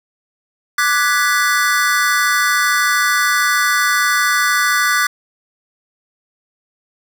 square chord, G# half-diminished seventh, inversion second, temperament equal with one note detuned, 1174.7 / 1480 / 1681.5 / 1975.5 Hz, D6 / F#6 / G#6 / B6, 0 / 0 / +21 / 0 cents, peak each -19 / -18 / -21 / -20 dBFS, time 0.78-5.07 s, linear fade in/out 5 ms, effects none

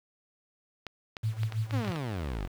clicks, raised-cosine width 0.2 ms, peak -19 dBFS, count 9, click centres 0.867 / 1.168 / 1.433 / 1.523 / 1.709 / 1.848 / 1.878 / 1.92 / 1.96 s
sine tone with tremolo, 110.1 Hz, A2, 2 cents sharp, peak -25 dBFS, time 1.23-1.91 s, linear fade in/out 10 ms, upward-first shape sine, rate 6.1 Hz, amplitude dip 85%
sawtooth exponential sweep, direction down, 294.1 to 41.2 Hz, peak -28 dBFS, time 1.72-2.48 s, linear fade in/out 20 ms
effects low-pass 4000 Hz 12 dB/octave + 8-bit

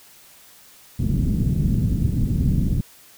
white low-pass noise, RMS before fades -20 dBFS, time 0.99-2.81 s, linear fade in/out 5 ms, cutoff 200 Hz, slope 24 dB/octave, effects white hiss -49 dBFS RMS until 3.17 s

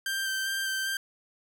sawtooth tone with vibrato, 1568 Hz, G6, in tune, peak -25 dBFS, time 0.06-0.97 s, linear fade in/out 2 ms, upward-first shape square, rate 2.5 Hz, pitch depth 12 cents each way, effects none

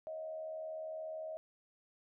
sine tone with frequency modulation, 633 Hz, D#5, 30 cents sharp, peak -40 dBFS, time 0.07-1.37 s, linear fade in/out 0 ms, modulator 77.3 Hz, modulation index 0.39, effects none

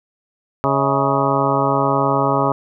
harmonic tone with a mistuned harmonic, 138.59 Hz, C#3, in tune, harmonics 1 / 2 / 3 / 4 / 5 / 6 / 7 / 8 / 9, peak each -23 / -23 / -23 / -23 / -23 / -23 / -23 / -23 / -23 dBFS, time 0.64-2.52 s, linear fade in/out 0 ms, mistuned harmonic 5, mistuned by -100 cents, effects none

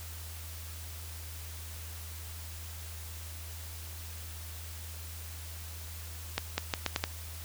accelerating click train, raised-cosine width 0.2 ms, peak -11 dBFS, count 6, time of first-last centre 6.38-7.039 s, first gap 200 ms, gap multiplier 0.79, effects added 81 Hz sine -42 dBFS peak until 7.44 s + white hiss -47 dBFS RMS until 7.44 s

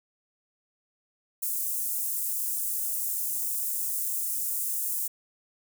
white high-pass noise, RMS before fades -30 dBFS, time 1.42-5.08 s, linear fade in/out 10 ms, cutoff 7900 Hz, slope 24 dB/octave, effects none

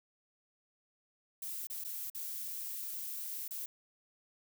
violet noise with dropouts, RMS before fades -41 dBFS, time 1.42-3.66 s, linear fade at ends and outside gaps 5 ms, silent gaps 1.671-1.699 / 1.84-1.847 / 2.101-2.147 / 3.48-3.508 s, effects none

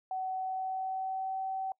sine tone with pitch glide, 753 to 764.8 Hz, F#5 to G5, +30 to -43 cents, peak -32 dBFS, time 0.11-1.72 s, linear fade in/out 2 ms, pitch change +27 cents, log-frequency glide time 0.34-1.42 s, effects noise-tail reverb RT60 0.1 s tail -25 dB re dry

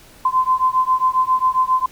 sine beating tone pair, 1027 / 1034.4 Hz, C6 / C6, -33 / -20 cents, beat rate 7.4 Hz, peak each -17 dBFS, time 0.25-1.86 s, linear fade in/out 5 ms, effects pink hiss -46 dBFS RMS until 1.91 s

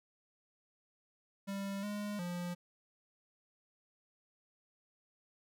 square tone with pitch steps, 197.4 / 206.7 / 175.9 Hz, G3 / G#3 / F3, +12 / -8 / +13 cents, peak -38 dBFS, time 1.47-2.55 s, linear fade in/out 20 ms, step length 360 ms, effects none

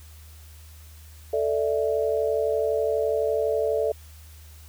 sine chord, A suspended fourth, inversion none, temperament equal with one note detuned, 442 / 587.3 / 659.3 Hz, A4 / D5 / E5, +8 / 0 / 0 cents, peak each -24 / -26 / -28 dBFS, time 1.33-3.92 s, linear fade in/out 5 ms, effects added 77 Hz sine -44 dBFS peak until 4.68 s + white hiss -53 dBFS RMS until 4.68 s

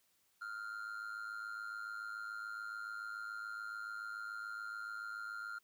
triangle tone with amplitude modulation, 1396.9 Hz, F6, in tune, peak -37 dBFS, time 0.41-5.59 s, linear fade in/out 10 ms, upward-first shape sine, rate 107 Hz, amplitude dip 70%, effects white hiss -75 dBFS RMS until 5.63 s

